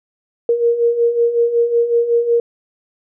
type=beating tone pair; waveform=sine; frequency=466.2 / 471.6 Hz; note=A#4 / A#4; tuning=0 / +20 cents; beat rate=5.4 Hz; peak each=-19 / -13 dBFS; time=0.49-2.4 s; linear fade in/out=2 ms; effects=none